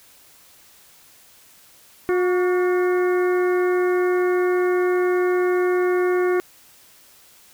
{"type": "harmonic tone with a mistuned harmonic", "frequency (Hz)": 360.5, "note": "F#4", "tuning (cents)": -45, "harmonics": [1, 2, 3, 4, 5, 6], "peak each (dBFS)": [-17, -31, -31, -31, -34, -36], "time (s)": [2.09, 6.4], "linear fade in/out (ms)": 0, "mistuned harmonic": 3, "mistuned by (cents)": 74, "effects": ["white hiss -51 dBFS RMS until 7.53 s"]}